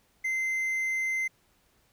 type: tone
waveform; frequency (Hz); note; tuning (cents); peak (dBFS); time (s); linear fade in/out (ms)
triangle; 2073; C7; -17; -25; 0.24-1.28; 10
effects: pink hiss -67 dBFS RMS until 1.92 s